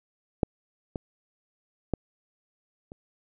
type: clicks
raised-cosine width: 2 ms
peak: -8 / -18 / -12 / -29 dBFS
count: 4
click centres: 0.432 / 0.958 / 1.937 / 2.919 s
effects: none